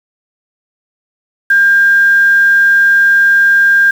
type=tone with quantisation; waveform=sine; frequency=1600 Hz; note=G6; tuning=35 cents sharp; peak=-5 dBFS; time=1.5-3.91 s; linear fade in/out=5 ms; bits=5; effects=none